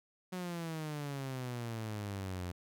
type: exponential sweep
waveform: sawtooth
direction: down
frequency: 185 to 87.2 Hz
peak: -34 dBFS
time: 0.32-2.52 s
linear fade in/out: 10 ms
effects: none